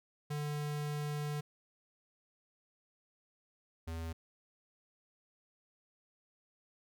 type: tone pair in turn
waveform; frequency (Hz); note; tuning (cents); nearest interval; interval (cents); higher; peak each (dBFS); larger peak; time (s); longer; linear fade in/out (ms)
square; 147.9 / 82.05; D3 / E2; +13 / -8; minor seventh; 1021; first; -36 / -39; first; 0.3-1.41 / 3.87-4.13; first; 10
effects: none